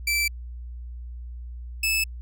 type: tone pair in turn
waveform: sawtooth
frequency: 2329 / 2614 Hz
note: D7 / E7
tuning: -15 / -15 cents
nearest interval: major second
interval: 200 cents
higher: second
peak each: -18 / -18 dBFS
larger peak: neither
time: 0.07-0.28 / 1.83-2.04 s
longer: neither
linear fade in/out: 5 ms
effects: added 60 Hz sine -34 dBFS peak until 2.21 s